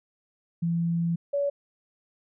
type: tone pair in turn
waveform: sine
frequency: 168.7 / 567.4 Hz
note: E3 / C#5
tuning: +40 / +40 cents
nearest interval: octave + major sixth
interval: 2100 cents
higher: second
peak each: -23 dBFS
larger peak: neither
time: 0.62-1.16 / 1.33-1.5 s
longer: first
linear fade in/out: 10 ms
effects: none